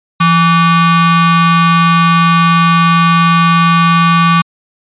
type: ring-modulated tone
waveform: 45% pulse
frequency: 659.3 Hz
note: E5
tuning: in tune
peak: -3 dBFS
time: 0.2-4.42 s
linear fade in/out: 10 ms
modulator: 490 Hz
effects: resampled to 8000 Hz

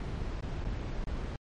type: noise with dropouts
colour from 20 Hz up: brown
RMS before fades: -35 dBFS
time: 0-1.36 s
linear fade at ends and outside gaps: 2 ms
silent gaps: 0.407-0.424 / 0.642-0.649 / 1.041-1.07 s
effects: low-pass 5000 Hz 12 dB/octave + MP3 48 kbps

